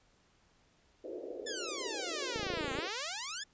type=band-pass noise; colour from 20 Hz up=white; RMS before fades=-43 dBFS; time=1.04-2.89 s; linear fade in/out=5 ms; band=320 to 550 Hz; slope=48 dB/octave
type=exponential two-way sweep; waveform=5% pulse; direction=down then up; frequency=1785 to 257.6 to 1785 Hz; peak=-25 dBFS; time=1.46-3.44 s; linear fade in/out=10 ms; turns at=2.73 s
type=click train; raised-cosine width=2 ms; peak=-27 dBFS; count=13; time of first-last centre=2.36-2.787 s; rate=28.1 Hz
effects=pink hiss -69 dBFS RMS until 3.53 s + resampled to 16000 Hz